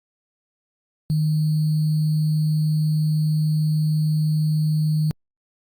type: tone with sample-and-hold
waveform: sine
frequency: 154.4 Hz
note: D#3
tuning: 13 cents flat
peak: -17 dBFS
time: 1.1-5.11 s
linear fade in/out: 0 ms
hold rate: 4410 Hz
effects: Opus 48 kbps